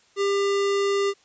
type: tone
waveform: square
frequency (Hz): 398.9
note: G4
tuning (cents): +30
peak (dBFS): -21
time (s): 0.16-1.14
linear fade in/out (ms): 50
effects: white hiss -59 dBFS RMS until 1.24 s + resampled to 16000 Hz